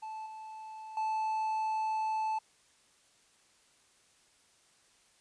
triangle tone with level steps, 874 Hz, A5, 12 cents flat, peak -37 / -41 / -28 dBFS, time 0.02-2.39 s, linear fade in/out 10 ms, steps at 0.26 / 0.97 s, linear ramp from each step 2 ms, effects white hiss -66 dBFS RMS until 5.2 s + resampled to 22050 Hz

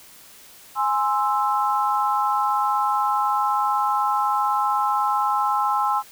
sine chord, Ab augmented, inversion none, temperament equal, 830.6 / 1046.5 / 1318.5 Hz, Ab5 / C6 / E6, 0 / 0 / 0 cents, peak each -22 / -23 / -24 dBFS, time 0.75-6.03 s, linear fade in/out 50 ms, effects white hiss -47 dBFS RMS until 6.11 s

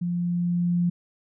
sine tone with level ramp, 174.61 Hz, F3, in tune, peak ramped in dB -24 to -19 dBFS, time 0.01-0.9 s, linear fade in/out 10 ms, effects none

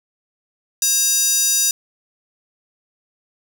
square tone with high-pass filter, 540 Hz, C#5, 45 cents flat, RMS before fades -17 dBFS, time 0.82-1.71 s, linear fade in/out 2 ms, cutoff 6200 Hz, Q 3, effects none

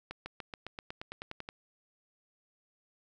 accelerating click train, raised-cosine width 0.3 ms, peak -24 dBFS, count 13, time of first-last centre 0.11-1.489 s, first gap 150 ms, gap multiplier 0.95, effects none

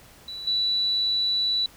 sine tone with level steps, 3951 Hz, B7, in tune, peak -33 / -21 dBFS, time 0.28-1.66 s, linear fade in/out 2 ms, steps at 0.47 s, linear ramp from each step 5 ms, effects pink hiss -51 dBFS RMS until 1.76 s

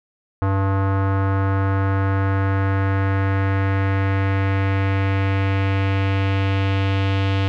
square tone with low-pass filter sweep, 97.3 Hz, G2, 12 cents flat, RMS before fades -19 dBFS, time 0.42-7.48 s, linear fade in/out 0 ms, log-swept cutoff 1200 to 3100 Hz, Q 2.1, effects none

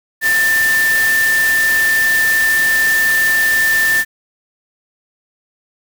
sine tone in noise, 1782 Hz, A6, 22 cents sharp, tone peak -11 dBFS, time 0.21-4.05 s, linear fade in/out 50 ms, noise white, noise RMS -22 dBFS, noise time 0.21-4.05 s, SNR +8 dB, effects none

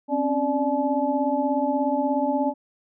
sine tone cluster, 262.9 / 279.6 / 588 / 858 Hz, C4 / C#4 / D5 / A5, +8 / +15 / +2 / -44 cents, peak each -26 dBFS, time 0.08-2.54 s, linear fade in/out 50 ms, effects none

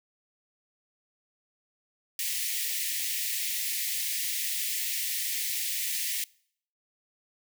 white high-pass noise, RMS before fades -31 dBFS, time 2.19-6.24 s, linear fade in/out 2 ms, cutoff 1800 Hz, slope 96 dB/octave, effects noise-tail reverb RT60 0.6 s tail -24 dB re dry

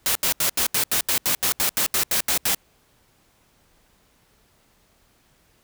white noise bursts, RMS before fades -21 dBFS, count 15, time 0.06-2.547 s, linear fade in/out 0 ms, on 93 ms, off 78 ms, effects pink hiss -61 dBFS RMS until 5.63 s

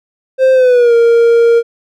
triangle tone with pitch glide, 523.3 to 466.2 Hz, C5 to A#4, 0 to 0 cents, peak -3 dBFS, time 0.38-1.63 s, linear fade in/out 50 ms, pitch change -200 cents, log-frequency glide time 0.53-0.94 s, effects none

